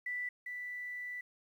sine tone pair in turn, 1975.5 / 1975.5 Hz, B6 / B6, 0 / 0 cents, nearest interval unison, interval 0 cents, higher neither, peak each -35 / -39 dBFS, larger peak first, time 0.06-0.29 / 0.46-1.21 s, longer second, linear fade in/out 5 ms, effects 11-bit

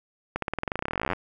accelerating click train, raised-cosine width 0.5 ms, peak -12 dBFS, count 28, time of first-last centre 0.36-1.133 s, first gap 63 ms, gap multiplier 0.93, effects none

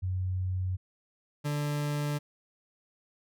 sine / 40% pulse tone pair in turn, 92.5 / 146.83 Hz, F#2 / D3, 0 / 0 cents, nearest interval minor sixth, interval 800 cents, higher second, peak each -28 dBFS, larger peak neither, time 0.02-0.77 / 1.44-2.19 s, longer neither, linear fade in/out 20 ms, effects none

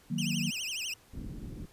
sine chord, D# minor, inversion none, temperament equal with one note detuned, 156.28 / 185 / 233.1 Hz, D#3 / F#3 / A#3, +8 / 0 / 0 cents, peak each -34 dBFS, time 0.1-0.51 s, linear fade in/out 10 ms
25% pulse tone with vibrato, 2794 Hz, F7, in tune, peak -30 dBFS, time 0.18-0.94 s, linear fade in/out 5 ms, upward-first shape triangle, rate 12 Hz, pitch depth 250 cents each way
pink low-pass noise, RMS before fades -41 dBFS, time 1.13-1.66 s, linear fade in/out 10 ms, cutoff 320 Hz, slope 24 dB/octave
effects pink hiss -60 dBFS RMS until 1.72 s + resampled to 32000 Hz

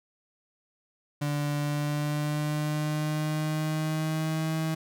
35% pulse tone with pitch glide, 146.2 to 159.43 Hz, D3 to D#3, -7 to +43 cents, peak -25 dBFS, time 1.21-4.75 s, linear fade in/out 10 ms, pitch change +150 cents, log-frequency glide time 1.59-4.55 s, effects none

